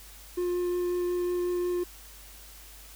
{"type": "tone with vibrato", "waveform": "triangle", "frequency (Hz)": 354.9, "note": "F4", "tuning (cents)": 28, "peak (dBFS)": -24, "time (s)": [0.37, 1.84], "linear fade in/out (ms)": 10, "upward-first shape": "triangle", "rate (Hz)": 5.5, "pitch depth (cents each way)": 9, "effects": ["added 50 Hz sine -50 dBFS peak until 2.95 s", "white hiss -50 dBFS RMS until 2.95 s"]}